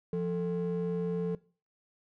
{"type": "ring-modulated tone", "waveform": "triangle", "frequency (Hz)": 307.8, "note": "D#4", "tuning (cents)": -19, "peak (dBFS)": -23, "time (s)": [0.13, 1.35], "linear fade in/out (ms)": 2, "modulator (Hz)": 134, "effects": ["noise-tail reverb RT60 0.4 s tail -23 dB re dry", "tanh soft clip ceiling -23 dBFS"]}